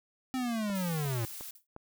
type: linear sweep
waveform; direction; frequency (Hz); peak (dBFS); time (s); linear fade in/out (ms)
square; down; 262.9 to 110; -31; 0.34-1.25; 0
type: click train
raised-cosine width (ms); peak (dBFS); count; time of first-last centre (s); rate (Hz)
1; -31; 4; 0.7-1.764; 2.82
type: noise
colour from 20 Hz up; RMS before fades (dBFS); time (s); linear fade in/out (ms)
blue; -43; 0.75-1.51; 5
type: noise with exponential decay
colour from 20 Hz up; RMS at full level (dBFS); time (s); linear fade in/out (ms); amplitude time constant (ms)
violet; -49; 1.55-1.67; 5; 25
effects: none